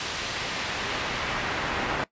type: noise with band-pass filter sweep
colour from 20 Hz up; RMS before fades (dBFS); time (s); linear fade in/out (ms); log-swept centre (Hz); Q
brown; -30; 0-2.04; 2; 4200 to 1600; 0.8
effects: noise-tail reverb RT60 0.1 s tail -19 dB re dry + resampled to 16000 Hz